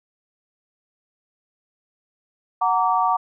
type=chord; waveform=sine; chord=Gb augmented; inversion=none; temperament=just; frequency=740 / 925 / 1156.2 Hz; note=Gb5 / Bb5 / D6; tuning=0 / -14 / -27 cents; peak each=-21 dBFS; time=2.61-3.17 s; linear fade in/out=10 ms; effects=none